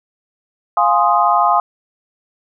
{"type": "chord", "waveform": "sine", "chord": "F minor seventh", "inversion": "none", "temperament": "equal", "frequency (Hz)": [698.5, 830.6, 1046.5, 1244.5], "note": ["F5", "Ab5", "C6", "Eb6"], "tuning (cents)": [0, 0, 0, 0], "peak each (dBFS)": -16, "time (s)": [0.77, 1.6], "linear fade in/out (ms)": 2, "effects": []}